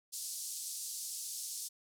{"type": "band-pass noise", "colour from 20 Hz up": "white", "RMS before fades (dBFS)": -42, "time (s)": [0.12, 1.69], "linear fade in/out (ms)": 20, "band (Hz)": [4700, 11000], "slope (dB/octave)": 24, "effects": []}